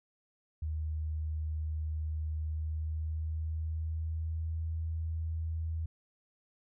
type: tone with pitch glide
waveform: sine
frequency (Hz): 77.78 to 80.85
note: D#2 to E2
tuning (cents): 0 to -33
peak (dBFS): -32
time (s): 0.62-5.86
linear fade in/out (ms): 5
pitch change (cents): +67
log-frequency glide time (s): 2.4-4.63
effects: none